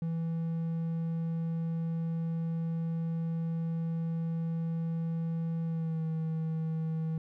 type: tone with pitch glide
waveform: triangle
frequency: 164.81 to 160.49 Hz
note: E3 to E3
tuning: 0 to -46 cents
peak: -28 dBFS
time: 0.02-7.18 s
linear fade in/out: 2 ms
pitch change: -46 cents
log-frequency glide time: 5.64-6.03 s
effects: none